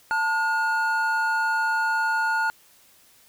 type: tone pair together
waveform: triangle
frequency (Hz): 889 / 1436.2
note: A5 / F6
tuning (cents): +18 / +48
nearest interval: minor sixth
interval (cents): 830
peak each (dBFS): -23 / -21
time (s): 0.11-2.5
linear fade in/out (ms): 0
effects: white hiss -56 dBFS RMS until 3.28 s